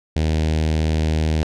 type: tone with notch filter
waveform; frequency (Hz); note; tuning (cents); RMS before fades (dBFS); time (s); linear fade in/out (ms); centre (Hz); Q
sawtooth; 78.4; D#2; +14; -19; 0.16-1.43; 0; 1200; 0.93
effects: low-pass 6000 Hz 12 dB/octave